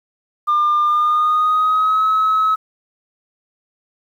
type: tone with pitch glide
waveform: sine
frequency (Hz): 1200 to 1286.1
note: D6 to E6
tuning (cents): +37 to -43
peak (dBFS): -11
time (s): 0.47-2.56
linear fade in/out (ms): 20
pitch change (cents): +120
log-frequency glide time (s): 0.86-2.04
effects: tanh soft clip ceiling -10 dBFS + 8-bit